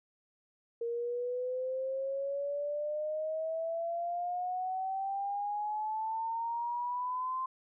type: exponential sweep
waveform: sine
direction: up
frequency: 464.5 to 1046.5 Hz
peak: -32 dBFS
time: 0.81-7.46 s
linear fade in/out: 5 ms
effects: none